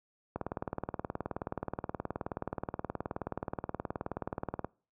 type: click train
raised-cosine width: 1 ms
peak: -20 dBFS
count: 82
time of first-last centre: 0.36-4.646 s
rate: 18.9 Hz
effects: noise-tail reverb RT60 0.4 s tail -25 dB re dry + high-pass 60 Hz 12 dB/octave